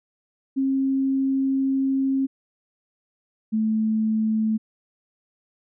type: tone pair in turn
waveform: sine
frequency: 268.7 / 218.7 Hz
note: C4 / A3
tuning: +46 / -10 cents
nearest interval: major third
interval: 356 cents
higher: first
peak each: -19 dBFS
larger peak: neither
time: 0.56-2.27 / 3.52-4.58 s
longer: first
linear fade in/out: 20 ms
effects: none